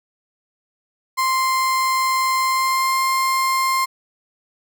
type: tone with pitch glide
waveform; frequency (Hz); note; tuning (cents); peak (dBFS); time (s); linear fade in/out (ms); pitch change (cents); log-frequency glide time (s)
35% pulse; 1046.5 to 1056.2; C6 to C6; 0 to +16; -15; 1.17-3.86; 20; +16; 2.43-3
effects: none